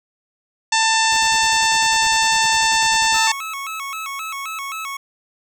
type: harmonic tone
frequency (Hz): 891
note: A5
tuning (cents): +22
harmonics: 1 / 2 / 3 / 4 / 5 / 6 / 7 / 8 / 9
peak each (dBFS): -18 / -21 / -23 / -24 / -25 / -26 / -26 / -27 / -28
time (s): 0.72-3.32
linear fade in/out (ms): 5
type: noise with tremolo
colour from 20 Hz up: pink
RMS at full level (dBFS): -36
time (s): 1.12-3.22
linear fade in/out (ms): 0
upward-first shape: square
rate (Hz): 10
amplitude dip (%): 80
type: tone with vibrato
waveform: 25% pulse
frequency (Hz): 1197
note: D6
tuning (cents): +33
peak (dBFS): -22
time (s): 3.14-4.97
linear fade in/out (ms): 5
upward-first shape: square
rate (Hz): 3.8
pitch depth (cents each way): 140
effects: none